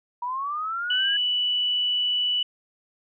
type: linear sweep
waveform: sine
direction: up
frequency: 953 to 1667 Hz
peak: -26 dBFS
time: 0.22-1.17 s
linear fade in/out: 5 ms
type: tone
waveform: sine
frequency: 2962 Hz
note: F#7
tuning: 1 cent sharp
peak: -21 dBFS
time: 0.9-2.43 s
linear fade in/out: 5 ms
effects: none